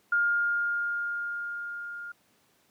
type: tone with level ramp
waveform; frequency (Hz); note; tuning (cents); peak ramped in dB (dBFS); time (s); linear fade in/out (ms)
sine; 1412; F6; +19; -21 to -37; 0.12-2.12; 5
effects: pink hiss -66 dBFS RMS until 2.7 s + high-pass 150 Hz 12 dB/octave